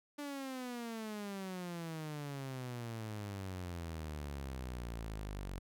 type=exponential sweep; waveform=sawtooth; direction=down; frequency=293.8 to 45.82 Hz; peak=-37 dBFS; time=0.18-5.59 s; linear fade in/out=10 ms; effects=none